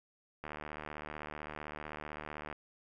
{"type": "click train", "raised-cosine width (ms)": 0.5, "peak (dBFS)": -27, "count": 159, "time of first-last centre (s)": [0.44, 2.527], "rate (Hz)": 75.7, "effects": []}